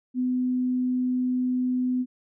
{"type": "tone", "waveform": "sine", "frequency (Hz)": 252.1, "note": "B3", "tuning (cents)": 36, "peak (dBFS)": -22, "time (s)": [0.14, 2.06], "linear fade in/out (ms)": 50, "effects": []}